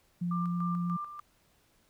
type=tone with vibrato; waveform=sine; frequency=174.61 Hz; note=F3; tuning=in tune; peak=-29 dBFS; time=0.21-0.97 s; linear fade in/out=10 ms; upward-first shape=triangle; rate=9.3 Hz; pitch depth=9 cents each way
type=tone with tremolo; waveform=sine; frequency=1188 Hz; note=D6; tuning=20 cents sharp; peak=-34 dBFS; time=0.31-1.2 s; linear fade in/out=5 ms; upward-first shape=square; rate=3.4 Hz; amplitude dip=60%
effects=pink hiss -68 dBFS RMS until 1.89 s